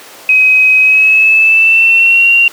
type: tone with pitch glide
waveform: sine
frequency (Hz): 2531 to 2760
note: D#7 to F7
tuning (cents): +29 to -21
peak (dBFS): -4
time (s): 0.29-2.48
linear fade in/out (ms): 2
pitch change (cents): +150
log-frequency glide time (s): 0.8-2.33
effects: pink hiss -33 dBFS RMS until 2.52 s + high-pass 400 Hz 12 dB/octave